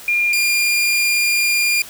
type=tone pair in turn; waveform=sine / sawtooth; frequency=2406 / 2406 Hz; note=D7 / D7; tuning=+41 / +41 cents; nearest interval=unison; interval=0 cents; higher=neither; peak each=-14 / -11 dBFS; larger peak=second; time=0.08-0.33 / 0.33-1.82 s; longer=second; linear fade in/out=2 ms; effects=white hiss -37 dBFS RMS until 1.89 s